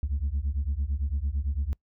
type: beating tone pair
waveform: sine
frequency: 66.1 / 75 Hz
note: C2 / D2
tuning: +18 / +37 cents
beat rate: 8.9 Hz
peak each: -27 dBFS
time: 0.03-1.73 s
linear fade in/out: 0 ms
effects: noise-tail reverb RT60 0.1 s tail -25 dB re dry + tanh soft clip ceiling -22 dBFS